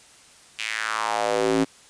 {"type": "tone with high-pass filter sweep", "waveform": "square", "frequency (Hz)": 55, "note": "A1", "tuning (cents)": 0, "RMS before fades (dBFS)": -24, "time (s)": [0.58, 1.65], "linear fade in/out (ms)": 20, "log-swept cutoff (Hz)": [2700, 260], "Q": 3.1, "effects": ["white hiss -51 dBFS RMS until 1.89 s", "resampled to 22050 Hz"]}